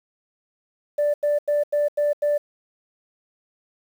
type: tone bursts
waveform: sine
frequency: 587 Hz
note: D5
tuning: 1 cent flat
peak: -16 dBFS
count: 6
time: 0.98-2.38 s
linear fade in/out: 10 ms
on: 160 ms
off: 88 ms
effects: tanh soft clip ceiling -15 dBFS + 8-bit